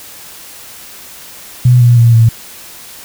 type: tone with pitch steps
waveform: sine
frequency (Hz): 124 / 120.54 / 117.18 / 113.91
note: B2 / B2 / A#2 / A#2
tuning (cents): +7 / -42 / +9 / -40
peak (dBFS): -3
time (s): 1.65-2.29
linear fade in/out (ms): 5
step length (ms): 160
effects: white hiss -33 dBFS RMS until 3.04 s